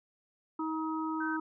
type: harmonic tone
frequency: 317 Hz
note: D#4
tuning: 32 cents sharp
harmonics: 1 / 3 / 4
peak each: -33 / -38 / -39 dBFS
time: 0.59-1.4 s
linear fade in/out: 5 ms
type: tone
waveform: sine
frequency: 1539 Hz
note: G6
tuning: 32 cents flat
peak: -35 dBFS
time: 1.2-1.37 s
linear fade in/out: 10 ms
effects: none